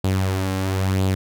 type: tone with flanger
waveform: sawtooth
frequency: 95 Hz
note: F#2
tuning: 46 cents sharp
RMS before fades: -21 dBFS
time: 0.04-1.15 s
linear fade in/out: 5 ms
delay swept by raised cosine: 0.25 to 3.75 ms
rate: 1 Hz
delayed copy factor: +0.5
effects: none